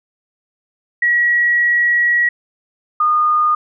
sine tone pair in turn, 1917 / 1223.4 Hz, A#6 / D#6, +48 / -30 cents, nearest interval minor sixth, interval 778 cents, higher first, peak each -11 dBFS, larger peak neither, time 1.02-2.29 / 3-3.55 s, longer first, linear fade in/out 5 ms, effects none

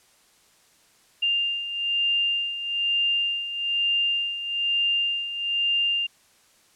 sine beating tone pair, 2797 / 2798.1 Hz, F7 / F7, +2 / +3 cents, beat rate 1.1 Hz, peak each -29 / -23 dBFS, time 1.22-6.07 s, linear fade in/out 10 ms, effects white hiss -59 dBFS RMS until 6.75 s + low-pass 10000 Hz 12 dB/octave

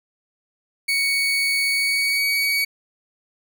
30% pulse tone with pitch glide, 2231 to 2253 Hz, C#7 to C#7, +11 to +28 cents, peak -16 dBFS, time 0.88-2.65 s, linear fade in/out 10 ms, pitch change +17 cents, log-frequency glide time 1.67-2.34 s, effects none

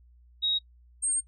sine tone pair in turn, 3788 / 8556 Hz, A#7 / C9, +27 / +38 cents, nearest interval octave + major second, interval 1411 cents, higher second, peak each -24 / -24 dBFS, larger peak neither, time 0.42-0.59 / 1.02-1.21 s, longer second, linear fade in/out 20 ms, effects noise-tail reverb RT60 0.1 s tail -22 dB re dry + added 60 Hz sine -54 dBFS peak until 1.27 s

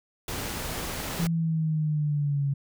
pink noise, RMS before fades -33 dBFS, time 0.28-1.27 s, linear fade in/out 2 ms
sine exponential sweep, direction down, 169.2 to 138.59 Hz, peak -23 dBFS, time 1.19-2.54 s, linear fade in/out 10 ms
effects none

